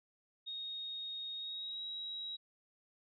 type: tone with pitch glide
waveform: sine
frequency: 3729 to 3847 Hz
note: A#7 to B7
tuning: 0 to -46 cents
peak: -40 dBFS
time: 0.46-2.37 s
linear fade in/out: 20 ms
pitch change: +54 cents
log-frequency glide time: 1.36-1.82 s
effects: none